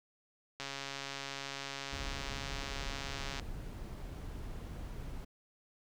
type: click train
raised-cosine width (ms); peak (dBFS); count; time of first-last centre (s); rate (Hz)
0.2; -23; 387; 0.6-3.397; 138
type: noise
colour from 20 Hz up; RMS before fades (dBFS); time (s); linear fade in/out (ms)
brown; -43; 1.92-5.25; 10
effects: none